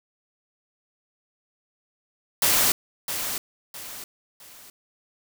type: noise with echo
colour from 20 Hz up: white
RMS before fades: -20 dBFS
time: 2.42-2.72 s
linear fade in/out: 2 ms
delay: 660 ms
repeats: 3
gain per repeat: -9 dB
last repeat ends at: 4.7 s
effects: none